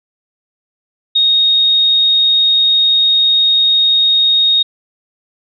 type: tone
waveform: sine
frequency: 3729 Hz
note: A#7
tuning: in tune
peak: -8 dBFS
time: 1.15-4.63 s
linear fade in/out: 10 ms
effects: none